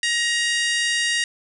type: harmonic tone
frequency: 943 Hz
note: A#5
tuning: 20 cents sharp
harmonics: 2 / 3 / 4 / 5 / 6 / 7 / 8 / 9 / 10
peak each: -22 / -26 / -28 / -30 / -32 / -33 / -34 / -35 / -36 dBFS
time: 0.03-1.24 s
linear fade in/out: 2 ms
effects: none